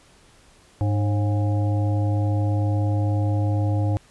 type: harmonic tone with a mistuned harmonic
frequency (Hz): 102.2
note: G#2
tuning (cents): -27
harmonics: 1 / 3 / 5 / 7 / 8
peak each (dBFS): -19 / -29 / -33 / -36 / -37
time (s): 0.81-3.97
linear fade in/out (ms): 0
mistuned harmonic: 5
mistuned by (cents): +87
effects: pink hiss -54 dBFS RMS until 4.1 s + resampled to 24000 Hz